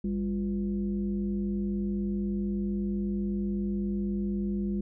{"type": "tone with frequency modulation", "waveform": "sine", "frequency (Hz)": 199.9, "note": "G3", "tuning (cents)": 34, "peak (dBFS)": -27, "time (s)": [0.04, 4.81], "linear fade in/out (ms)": 5, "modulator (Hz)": 148, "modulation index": 0.68, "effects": []}